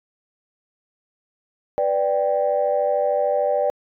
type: chord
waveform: sine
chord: G major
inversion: first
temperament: equal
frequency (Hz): 493.9 / 587.3 / 784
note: B4 / D5 / G5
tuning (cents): 0 / 0 / 0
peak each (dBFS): -23 / -19 / -24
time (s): 1.78-3.7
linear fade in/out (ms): 0
effects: tanh soft clip ceiling -9 dBFS